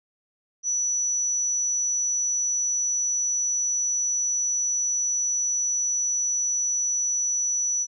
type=tone; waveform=sine; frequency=5920 Hz; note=F#8; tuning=in tune; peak=-22 dBFS; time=0.63-7.87 s; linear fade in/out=50 ms; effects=none